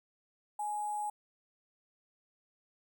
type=tone with sample-and-hold; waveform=sine; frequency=837 Hz; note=G#5; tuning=13 cents sharp; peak=-33 dBFS; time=0.59-1.1 s; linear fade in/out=5 ms; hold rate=8820 Hz; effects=none